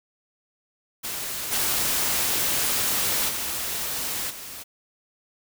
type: noise with level steps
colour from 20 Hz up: white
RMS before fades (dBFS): -31 / -24 / -29 / -38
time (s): 1.03-4.64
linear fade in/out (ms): 20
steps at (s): 1.51 / 3.28 / 4.29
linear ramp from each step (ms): 20
effects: none